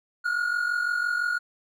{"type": "tone pair together", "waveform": "triangle", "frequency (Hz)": [1396.9, 1442.8], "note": ["F6", "F#6"], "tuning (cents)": [0, -44], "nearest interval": "minor second", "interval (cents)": 56, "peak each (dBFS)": [-28, -23], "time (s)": [0.24, 1.39], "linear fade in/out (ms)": 20, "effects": []}